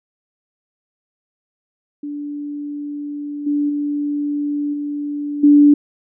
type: tone with level steps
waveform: sine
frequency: 291.2 Hz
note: D4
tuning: 15 cents flat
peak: -24 / -15 / -18 / -21 / -6 dBFS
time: 2.03-5.74 s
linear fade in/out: 5 ms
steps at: 3.46 / 3.69 / 4.73 / 5.43 s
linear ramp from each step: 10 ms
effects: none